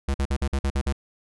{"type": "tone bursts", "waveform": "square", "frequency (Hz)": 68.7, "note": "C#2", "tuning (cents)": -15, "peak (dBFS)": -22, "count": 8, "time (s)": [0.08, 0.926], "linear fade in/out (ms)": 5, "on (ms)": 62, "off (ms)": 50, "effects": ["resampled to 24000 Hz"]}